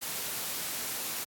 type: noise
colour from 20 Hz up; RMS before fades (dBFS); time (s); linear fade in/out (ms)
white; -35; 0.01-1.25; 20
effects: high-pass 100 Hz 12 dB/octave + AAC 64 kbps